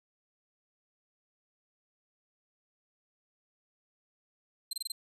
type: tone bursts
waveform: 25% pulse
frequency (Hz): 4141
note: C8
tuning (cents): -19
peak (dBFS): -28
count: 5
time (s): 4.71-4.92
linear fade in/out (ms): 5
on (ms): 22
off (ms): 25
effects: none